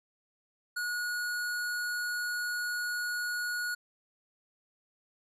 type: tone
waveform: square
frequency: 1452 Hz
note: F#6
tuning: 33 cents flat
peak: -32 dBFS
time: 0.76-3.75 s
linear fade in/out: 10 ms
effects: resampled to 32000 Hz